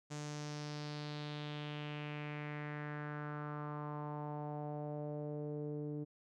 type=tone with low-pass filter sweep; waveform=sawtooth; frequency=148.6 Hz; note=D3; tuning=21 cents sharp; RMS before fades=-43 dBFS; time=0.1-6.05 s; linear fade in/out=20 ms; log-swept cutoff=7000 to 370 Hz; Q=3.1; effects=none